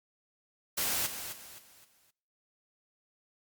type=noise with echo; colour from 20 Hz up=white; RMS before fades=-31 dBFS; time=0.77-1.07 s; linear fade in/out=10 ms; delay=260 ms; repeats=4; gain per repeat=-9 dB; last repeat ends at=2.11 s; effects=noise-tail reverb RT60 0.8 s tail -25 dB re dry + Opus 48 kbps